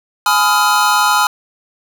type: chord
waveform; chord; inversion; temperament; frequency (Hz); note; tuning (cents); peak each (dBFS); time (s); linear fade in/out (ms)
square; F half-diminished seventh; first; just; 838.1 / 1005.8 / 1257.2 / 1396.9; Ab5 / Cb6 / Eb6 / F6; +16 / +31 / +18 / 0; -17; 0.26-1.27; 2
effects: none